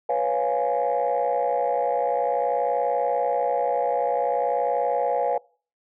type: chord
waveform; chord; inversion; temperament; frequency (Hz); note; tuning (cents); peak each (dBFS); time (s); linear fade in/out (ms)
sine; C# dominant seventh; third; equal; 493.9 / 554.4 / 698.5 / 830.6; B4 / C#5 / E#5 / G#5; 0 / 0 / 0 / 0; -25; 0.09-5.38; 5
effects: noise-tail reverb RT60 0.4 s tail -24 dB re dry + tanh soft clip ceiling -14 dBFS